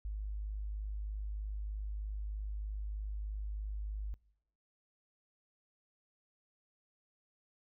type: tone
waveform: sine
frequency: 51.6 Hz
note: G#1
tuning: 10 cents flat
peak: -36 dBFS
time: 0.05-4.14 s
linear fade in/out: 0 ms
effects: noise-tail reverb RT60 0.8 s tail -24 dB re dry